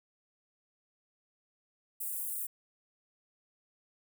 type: high-pass noise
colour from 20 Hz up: white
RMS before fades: -37 dBFS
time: 2-2.47 s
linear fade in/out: 10 ms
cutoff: 8400 Hz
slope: 48 dB/octave
effects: none